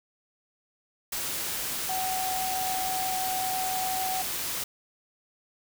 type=tone in noise; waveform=sine; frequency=751 Hz; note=F#5; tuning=26 cents sharp; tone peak=-29 dBFS; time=1.89-4.22 s; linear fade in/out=5 ms; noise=white; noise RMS=-32 dBFS; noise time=1.12-4.64 s; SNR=0 dB; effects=none